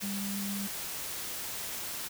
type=tone in noise; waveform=sine; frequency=199.6 Hz; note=G3; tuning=32 cents sharp; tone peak=-34 dBFS; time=0.02-0.68 s; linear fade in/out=20 ms; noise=white; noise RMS=-38 dBFS; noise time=0-2.09 s; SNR=+1 dB; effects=none